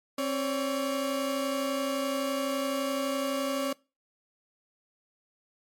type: tone pair together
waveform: 30% pulse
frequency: 267.6 / 567 Hz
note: C4 / C#5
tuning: +39 / +39 cents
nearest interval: octave + minor second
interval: 1300 cents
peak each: -28 dBFS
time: 0.18-3.73 s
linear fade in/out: 5 ms
effects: noise-tail reverb RT60 0.3 s tail -24 dB re dry + MP3 64 kbps